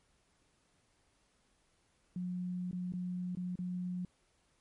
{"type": "tone with dropouts", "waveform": "sine", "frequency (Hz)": 180, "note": "F#3", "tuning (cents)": -47, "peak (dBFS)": -35, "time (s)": [2.16, 4.05], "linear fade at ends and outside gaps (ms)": 2, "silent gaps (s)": [[2.712, 2.729], [2.923, 2.936], [3.351, 3.371], [3.556, 3.589]], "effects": ["pink hiss -73 dBFS RMS until 4.6 s", "MP3 48 kbps"]}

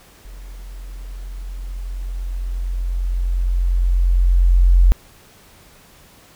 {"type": "tone with level ramp", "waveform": "sine", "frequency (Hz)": 44.3, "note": "F1", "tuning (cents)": 25, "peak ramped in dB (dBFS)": [-33, -7], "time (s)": [0.25, 4.92], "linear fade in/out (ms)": 0, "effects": ["pink hiss -48 dBFS RMS until 6.35 s"]}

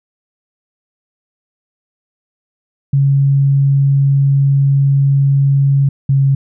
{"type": "tone pair in turn", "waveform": "sine", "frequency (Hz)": [138.59, 137], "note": ["C#3", "C#3"], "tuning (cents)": [0, -20], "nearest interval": "unison", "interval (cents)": 20, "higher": "first", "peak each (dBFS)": -8, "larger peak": "neither", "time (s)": [[2.93, 5.89], [6.09, 6.35]], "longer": "first", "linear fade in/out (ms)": 5, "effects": []}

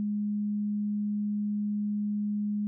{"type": "tone", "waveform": "sine", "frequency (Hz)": 207.7, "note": "G#3", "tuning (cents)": 0, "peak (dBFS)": -27, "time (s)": [0, 2.67], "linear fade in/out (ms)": 0, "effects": []}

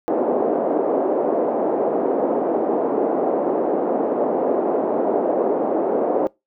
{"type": "band-pass noise", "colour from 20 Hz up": "white", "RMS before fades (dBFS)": -20, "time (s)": [0.08, 6.27], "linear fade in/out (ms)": 0, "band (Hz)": [280, 640], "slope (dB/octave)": 24, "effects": ["noise-tail reverb RT60 0.2 s tail -23 dB re dry"]}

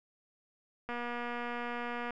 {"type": "click train", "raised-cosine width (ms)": 0.5, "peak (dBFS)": -24, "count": 293, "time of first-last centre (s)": [0.89, 2.107], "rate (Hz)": 240, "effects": []}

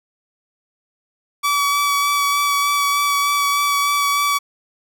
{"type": "tone with vibrato", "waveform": "sawtooth", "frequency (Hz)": 1144, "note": "D6", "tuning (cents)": -46, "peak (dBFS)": -12, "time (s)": [1.43, 4.39], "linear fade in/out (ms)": 20, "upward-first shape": "sine", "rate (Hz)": 3.3, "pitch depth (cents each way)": 12, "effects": []}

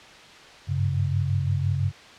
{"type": "tone cluster", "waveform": "sine", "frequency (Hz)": [95.3, 101.2, 137.3], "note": ["G2", "G#2", "C#3"], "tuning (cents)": [-48, -44, -16], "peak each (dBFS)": [-24, -31, -25], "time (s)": [0.67, 1.92], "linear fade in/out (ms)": 50, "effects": ["white hiss -46 dBFS RMS until 2.18 s", "low-pass 4000 Hz 12 dB/octave"]}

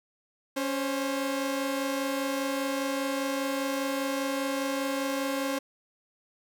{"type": "tone pair together", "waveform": "sawtooth", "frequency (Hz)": [277.2, 529.4], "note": ["C#4", "C5"], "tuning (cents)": [0, 20], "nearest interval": "major seventh", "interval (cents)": 1120, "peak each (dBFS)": [-26, -28], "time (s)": [0.56, 5.59], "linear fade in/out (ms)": 10, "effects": []}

